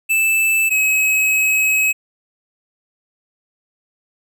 square tone pair in turn, 2637 / 2557 Hz, E7 / D#7, 0 / +47 cents, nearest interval minor second, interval 53 cents, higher first, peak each -14 dBFS, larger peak neither, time 0.09-0.7 / 0.7-1.93 s, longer second, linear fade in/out 20 ms, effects none

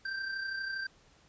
square tone with amplitude modulation, 1568 Hz, G6, in tune, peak -33 dBFS, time 0.05-0.87 s, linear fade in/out 5 ms, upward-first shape sine, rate 32.4 Hz, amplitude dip 45%, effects pink hiss -63 dBFS RMS until 1.28 s + resampled to 16000 Hz

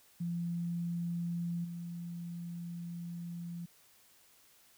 sine tone with level steps, 171.6 Hz, F3, 30 cents flat, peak -33 / -39 dBFS, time 0.2-3.66 s, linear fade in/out 10 ms, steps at 1.64 s, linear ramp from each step 10 ms, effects white hiss -64 dBFS RMS until 4.77 s

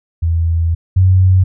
sine tone pair in turn, 83 / 93.16 Hz, E2 / F#2, +12 / +12 cents, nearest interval major second, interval 200 cents, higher second, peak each -11 / -6 dBFS, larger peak second, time 0.22-0.75 / 0.96-1.44 s, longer first, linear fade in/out 10 ms, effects none

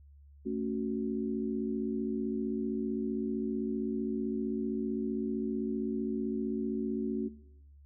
sine chord, F# minor, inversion first, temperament just, 222 / 277.5 / 370 Hz, A3 / C#4 / F#4, +16 / +2 / 0 cents, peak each -35 / -36 / -35 dBFS, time 0.45-7.29 s, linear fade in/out 20 ms, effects noise-tail reverb RT60 0.8 s tail -18 dB re dry + added 71 Hz sine -53 dBFS peak until 7.85 s

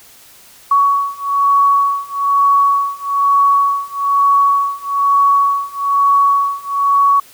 sine beating tone pair, 1121 / 1122.1 Hz, C#6 / C#6, +19 / +21 cents, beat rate 1.1 Hz, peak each -14 / -13 dBFS, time 0.71-7.2 s, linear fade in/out 5 ms, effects white hiss -43 dBFS RMS until 7.33 s

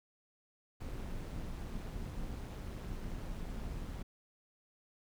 brown noise with amplitude modulation, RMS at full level -39 dBFS, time 0.8-4.03 s, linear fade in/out 10 ms, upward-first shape sine, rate 196 Hz, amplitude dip 55%, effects none

